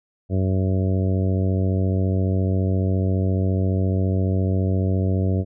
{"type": "harmonic tone", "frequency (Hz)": 94.5, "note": "F#2", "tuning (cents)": 37, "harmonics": [1, 2, 3, 4, 5, 6, 7], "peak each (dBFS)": [-19, -25, -29, -31, -33, -35, -36], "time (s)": [0.29, 5.45], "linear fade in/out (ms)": 50, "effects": []}